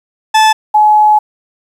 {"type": "tone pair in turn", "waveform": ["40% pulse", "sine"], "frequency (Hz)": [871, 849.1], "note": ["A5", "G#5"], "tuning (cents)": [-18, 38], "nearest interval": "unison", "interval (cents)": 44, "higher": "first", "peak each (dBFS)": -4, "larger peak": "neither", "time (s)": [[0.34, 0.53], [0.74, 1.19]], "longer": "second", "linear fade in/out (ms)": 10, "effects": ["low-pass 8000 Hz 12 dB/octave", "7-bit"]}